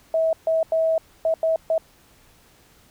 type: tone bursts at uneven times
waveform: sine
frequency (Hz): 647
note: E5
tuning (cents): -32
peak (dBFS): -17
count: 6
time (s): 0.14-0.33 / 0.47-0.63 / 0.72-0.98 / 1.25-1.34 / 1.43-1.56 / 1.7-1.78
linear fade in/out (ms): 2
effects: pink hiss -55 dBFS RMS until 2.9 s